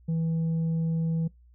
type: tone with tanh clipping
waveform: sine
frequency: 163.3 Hz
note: E3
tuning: 16 cents flat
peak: -25 dBFS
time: 0.08-1.28 s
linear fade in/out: 10 ms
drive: 3 dB
effects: noise-tail reverb RT60 0.2 s tail -25 dB re dry + added 60 Hz sine -53 dBFS peak until 1.54 s